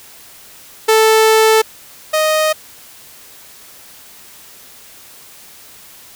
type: tone pair in turn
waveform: sawtooth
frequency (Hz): 440 / 622.3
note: A4 / D#5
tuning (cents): 0 / 0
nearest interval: tritone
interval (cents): 600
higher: second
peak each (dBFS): -4 / -8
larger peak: first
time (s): 0.88-1.62 / 2.13-2.53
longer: first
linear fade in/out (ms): 10
effects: white hiss -40 dBFS RMS until 6.15 s